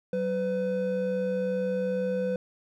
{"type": "tone pair together", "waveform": "triangle", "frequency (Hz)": [188.41, 503], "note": ["F#3", "B4"], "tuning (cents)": [32, 32], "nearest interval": "octave + perfect fourth", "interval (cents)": 1700, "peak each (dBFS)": [-29, -25], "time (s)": [0.13, 2.36], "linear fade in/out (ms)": 2, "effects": []}